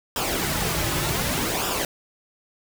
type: noise with flanger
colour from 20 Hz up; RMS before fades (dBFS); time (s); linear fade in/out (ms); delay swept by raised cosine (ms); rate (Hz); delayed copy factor
pink; -25; 0.16-1.85; 2; 0.47 to 4.37; 0.66; -0.6
effects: none